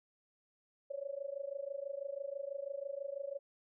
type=tone with amplitude modulation; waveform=sine; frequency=558 Hz; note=C#5; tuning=11 cents sharp; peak=-35 dBFS; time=0.9-3.39 s; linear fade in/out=10 ms; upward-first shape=sine; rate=26.1 Hz; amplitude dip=90%; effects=none